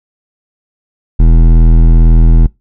triangle tone with hard clipping, 41.02 Hz, E1, 8 cents flat, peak -4 dBFS, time 1.19-2.47 s, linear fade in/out 10 ms, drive 17 dB, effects noise-tail reverb RT60 0.2 s tail -23 dB re dry

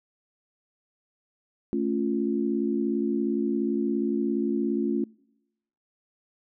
sine chord, A augmented, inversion none, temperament equal, 220 / 277.2 / 349.2 Hz, A3 / C#4 / E#4, 0 / 0 / 0 cents, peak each -28 dBFS, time 1.73-5.04 s, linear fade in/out 0 ms, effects noise-tail reverb RT60 0.9 s tail -26 dB re dry

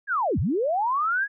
sine linear two-way sweep, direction down then up, 1696 to 65.41 to 1696 Hz, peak -21 dBFS, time 0.07-1.28 s, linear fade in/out 50 ms, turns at 0.39 s, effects none

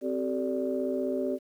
sine tone cluster, 260.8 / 383.3 / 439 / 583 Hz, C4 / G4 / A4 / D5, -5 / -39 / -4 / -13 cents, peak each -31 / -31 / -36 / -32 dBFS, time 0.01-1.39 s, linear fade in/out 50 ms, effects tanh soft clip ceiling -17 dBFS + 10-bit

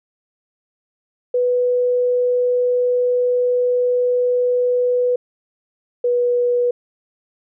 sine tone pair in turn, 493.9 / 487.1 Hz, B4 / B4, 0 / -24 cents, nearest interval unison, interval 24 cents, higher first, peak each -14 dBFS, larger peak neither, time 1.34-5.16 / 6.04-6.71 s, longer first, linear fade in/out 5 ms, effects none

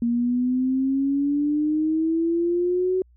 sine exponential sweep, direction up, 233.8 to 375.5 Hz, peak -19 dBFS, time 0.02-3.02 s, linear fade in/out 2 ms, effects added 60 Hz sine -52 dBFS peak until 3.16 s

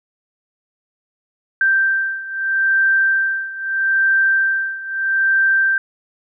sine beating tone pair, 1568 / 1568.78 Hz, G6 / G6, 0 / +1 cents, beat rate 0.78 Hz, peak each -16 / -19 dBFS, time 1.61-5.78 s, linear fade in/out 2 ms, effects none

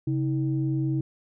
sine tone pair together, 135.4 / 319.5 Hz, C#3 / D#4, -40 / +46 cents, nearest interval octave + minor third, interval 1486 cents, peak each -24 / -27 dBFS, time 0.07-1.01 s, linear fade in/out 5 ms, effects tanh soft clip ceiling -15 dBFS

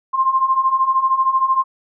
sine beating tone pair, 1046.5 / 1059.5 Hz, C6 / C6, 0 / +21 cents, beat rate 13 Hz, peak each -19 / -15 dBFS, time 0.13-1.64 s, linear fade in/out 20 ms, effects none

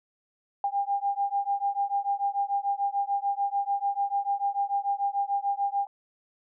sine beating tone pair, 798 / 804.8 Hz, G5 / G5, +31 / +45 cents, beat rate 6.8 Hz, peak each -28 dBFS, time 0.64-5.87 s, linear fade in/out 2 ms, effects none

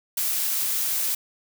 blue noise, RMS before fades -25 dBFS, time 0.17-1.15 s, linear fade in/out 5 ms, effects none

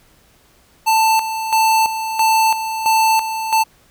square tone with tremolo, 886 Hz, A5, 12 cents sharp, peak -12 dBFS, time 0.86-3.64 s, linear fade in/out 20 ms, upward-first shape square, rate 1.5 Hz, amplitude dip 65%, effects pink hiss -53 dBFS RMS until 3.9 s

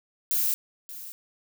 violet noise with echo, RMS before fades -25 dBFS, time 0.31-0.54 s, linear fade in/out 0 ms, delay 580 ms, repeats 1, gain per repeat -15 dB, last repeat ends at 1.12 s, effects none

